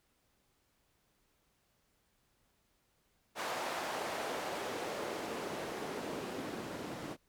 white noise with band-pass filter sweep, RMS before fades -40 dBFS, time 3.35-7.17 s, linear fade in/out 50 ms, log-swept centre 730 to 250 Hz, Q 1.1, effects pink hiss -75 dBFS RMS until 7.28 s

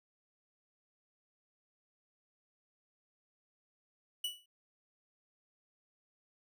45% pulse tone with exponential decay, 2949 Hz, F#7, 6 cents flat, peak -31 dBFS, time 4.24-4.46 s, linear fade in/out 5 ms, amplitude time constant 46 ms, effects none

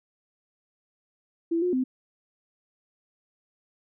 sine tone with pitch steps, 333.8 / 358.6 / 257.5 Hz, E4 / F4 / C4, +22 / +46 / -28 cents, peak -22 dBFS, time 1.51-1.84 s, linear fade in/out 10 ms, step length 110 ms, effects none

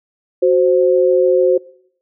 sine tone pair together, 370 / 523.3 Hz, F#4 / C5, 0 / 0 cents, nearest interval tritone, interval 600 cents, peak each -12 dBFS, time 0.42-1.58 s, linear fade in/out 10 ms, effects noise-tail reverb RT60 0.7 s tail -23 dB re dry

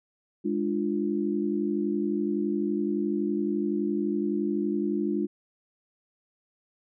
sine chord, D diminished, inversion second, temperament equal with one note detuned, 207.7 / 297.4 / 349.2 Hz, Ab3 / D4 / F4, 0 / +22 / 0 cents, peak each -29 dBFS, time 0.44-5.27 s, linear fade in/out 20 ms, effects none

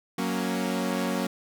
sawtooth chord, F# major, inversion none, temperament equal, 185 / 233.1 / 277.2 Hz, F#3 / A#3 / C#4, 0 / 0 / 0 cents, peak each -26 / -26 / -28 dBFS, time 0.18-1.27 s, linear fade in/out 5 ms, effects none

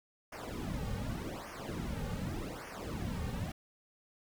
brown noise with flanger, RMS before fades -39 dBFS, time 0.32-3.52 s, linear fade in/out 5 ms, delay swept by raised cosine 0.25 to 3.05 ms, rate 0.85 Hz, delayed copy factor -0.95, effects none

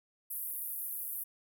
pink band-pass noise, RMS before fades -39 dBFS, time 0.3-1.24 s, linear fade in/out 10 ms, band 11000 to 16000 Hz, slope 48 dB/octave, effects none

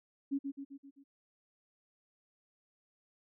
sine tone with echo, 277.2 Hz, C#4, in tune, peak -30 dBFS, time 0.31-0.39 s, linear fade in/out 20 ms, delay 130 ms, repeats 5, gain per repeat -5 dB, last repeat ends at 1.04 s, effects none

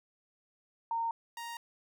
sine / sawtooth tone pair in turn, 919 / 934.5 Hz, A#5 / A#5, -25 / +4 cents, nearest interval unison, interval 29 cents, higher second, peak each -30 / -36 dBFS, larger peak first, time 0.91-1.11 / 1.37-1.57 s, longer neither, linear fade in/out 2 ms, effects none

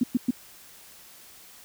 sine tone bursts, 246.9 Hz, B3, in tune, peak -18 dBFS, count 3, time 0.01-0.308 s, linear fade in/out 5 ms, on 26 ms, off 110 ms, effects white hiss -50 dBFS RMS until 1.64 s

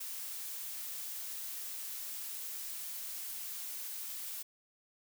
blue noise, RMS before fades -42 dBFS, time 0-4.43 s, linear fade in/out 10 ms, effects none

